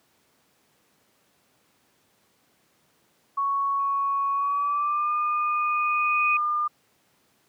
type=tone with pitch glide; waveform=sine; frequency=1111 to 1204.6 Hz; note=C#6 to D6; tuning=+4 to +44 cents; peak=-22 dBFS; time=3.37-6.68 s; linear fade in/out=10 ms; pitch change=+140 cents; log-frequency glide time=4.33-5.11 s
type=tone with exponential growth; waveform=sine; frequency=2489 Hz; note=D#7; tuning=in tune; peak=-20 dBFS; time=3.79-6.37 s; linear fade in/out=5 ms; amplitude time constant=560 ms
effects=pink hiss -65 dBFS RMS until 7.48 s + high-pass 150 Hz 12 dB/octave